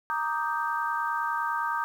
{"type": "chord", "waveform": "sine", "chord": "Eb major seventh", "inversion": "second", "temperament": "equal", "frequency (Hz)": [932.3, 1174.7, 1244.5, 1568], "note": ["Bb5", "D6", "Eb6", "G6"], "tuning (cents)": [0, 0, 0, 0], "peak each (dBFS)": [-30, -34, -32, -32], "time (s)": [0.1, 1.84], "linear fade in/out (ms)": 0, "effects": ["9-bit"]}